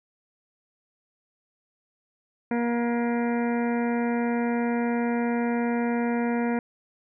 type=harmonic tone with a mistuned harmonic; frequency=237.1 Hz; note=A#3; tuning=30 cents sharp; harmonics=1 / 2 / 3 / 4 / 6 / 7 / 8 / 9 / 10; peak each=-24 / -30 / -34 / -36 / -40 / -41 / -42 / -43 / -44 dBFS; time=2.51-6.59 s; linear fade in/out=2 ms; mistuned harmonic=9; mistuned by=-46 cents; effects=none